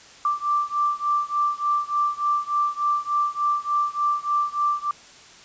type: beating tone pair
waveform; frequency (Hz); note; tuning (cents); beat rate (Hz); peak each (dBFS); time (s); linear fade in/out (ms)
sine; 1174.7 / 1178.1; D6 / D6; 0 / +5; 3.4; -23 / -24; 0.25-4.91; 2
effects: white hiss -47 dBFS RMS until 5.44 s + resampled to 16000 Hz